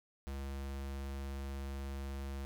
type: tone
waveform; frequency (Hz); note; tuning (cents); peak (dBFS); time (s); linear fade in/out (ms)
square; 68.6; C#2; -17; -40; 0.27-2.45; 0
effects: none